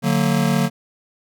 square chord, D augmented, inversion none, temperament just, 146.83 / 183.54 / 229.4 Hz, D3 / F#3 / A#3, 0 / -14 / -28 cents, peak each -21 dBFS, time 0.02-0.7 s, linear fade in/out 50 ms, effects none

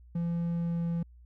triangle tone with pitch glide, 170 to 169.02 Hz, F3 to E3, -46 to +44 cents, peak -26 dBFS, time 0.15-1.03 s, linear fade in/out 5 ms, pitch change -10 cents, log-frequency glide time 0.52-0.87 s, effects added 60 Hz sine -51 dBFS peak until 1.25 s

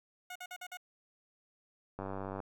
15% pulse tone bursts, 725 Hz, F#5, 35 cents flat, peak -36 dBFS, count 5, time 0.3-0.772 s, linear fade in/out 5 ms, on 56 ms, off 48 ms
click train, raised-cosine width 1 ms, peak -26 dBFS, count 41, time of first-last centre 1.99-2.402 s, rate 97 Hz
effects none

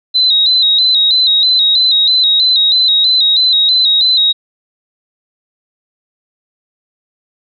sine tone with vibrato, 3912 Hz, B7, 17 cents flat, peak -7 dBFS, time 0.14-4.33 s, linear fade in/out 20 ms, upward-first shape square, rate 3.1 Hz, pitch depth 55 cents each way, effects none

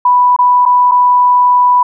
sine tone with dropouts, 987.8 Hz, B5, in tune, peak -5 dBFS, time 0.05-1.83 s, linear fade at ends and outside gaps 5 ms, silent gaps 0.364-0.388 / 0.654-0.66 / 0.913-0.917 s, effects none

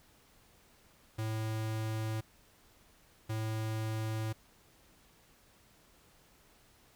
square tone bursts at uneven times, 110 Hz, A2, in tune, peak -34 dBFS, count 2, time 1.18-2.21 / 3.29-4.33 s, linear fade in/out 10 ms, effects pink hiss -64 dBFS RMS until 6.95 s

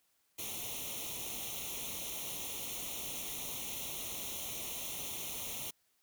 white noise with comb filter, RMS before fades -41 dBFS, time 0.38-5.71 s, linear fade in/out 10 ms, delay 0.31 ms, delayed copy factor +0.85, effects white hiss -75 dBFS RMS until 6.02 s

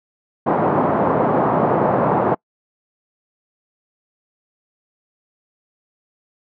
white band-pass noise, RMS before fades -17 dBFS, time 0.46-2.35 s, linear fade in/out 10 ms, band 120 to 960 Hz, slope 24 dB/octave, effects noise-tail reverb RT60 0.1 s tail -26 dB re dry

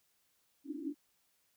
pink band-pass noise, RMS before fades -41 dBFS, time 0.64-0.95 s, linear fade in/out 50 ms, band 270 to 320 Hz, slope 96 dB/octave, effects white hiss -75 dBFS RMS until 1.56 s

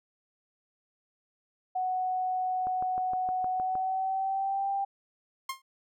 sine tone with pitch glide, 741 to 789.6 Hz, F#5 to G5, +2 to +12 cents, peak -27 dBFS, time 1.75-4.85 s, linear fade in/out 10 ms, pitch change +110 cents, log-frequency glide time 3.5-4.69 s
click train, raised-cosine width 1 ms, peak -27 dBFS, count 8, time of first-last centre 2.67-3.754 s, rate 6.46 Hz
sawtooth tone with exponential decay, 1063 Hz, C6, 27 cents sharp, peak -25 dBFS, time 5.49-5.62 s, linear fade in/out 5 ms, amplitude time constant 28 ms
effects none

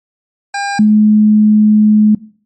25% pulse / sine tone pair in turn, 803 / 212.7 Hz, G5 / G#3, +41 / +42 cents, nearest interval octave + major seventh, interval 2299 cents, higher first, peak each -12 / -4 dBFS, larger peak second, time 0.54-0.79 / 0.79-2.15 s, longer second, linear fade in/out 5 ms, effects noise-tail reverb RT60 0.5 s tail -21 dB re dry + MP3 32 kbps

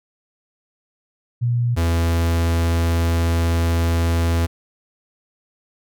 sine / 45% pulse tone pair in turn, 120 / 83.78 Hz, B2 / E2, -49 / +29 cents, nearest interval tritone, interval 622 cents, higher first, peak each -16 dBFS, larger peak neither, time 1.41-1.76 / 1.76-4.47 s, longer second, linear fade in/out 20 ms, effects none

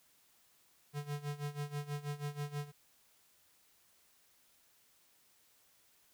square tone with tremolo, 145.6 Hz, D3, 15 cents flat, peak -36 dBFS, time 0.93-2.72 s, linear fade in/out 50 ms, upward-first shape sine, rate 6.2 Hz, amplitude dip 85%, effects white hiss -69 dBFS RMS until 6.13 s

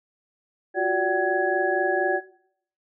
sine tone cluster, 352.6 / 376.8 / 581 / 760 / 1673 Hz, F4 / F#4 / D5 / F#5 / G#6, +17 / +32 / -19 / +46 / +12 cents, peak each -27 dBFS, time 0.74-2.21 s, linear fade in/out 50 ms, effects noise-tail reverb RT60 0.6 s tail -17 dB re dry

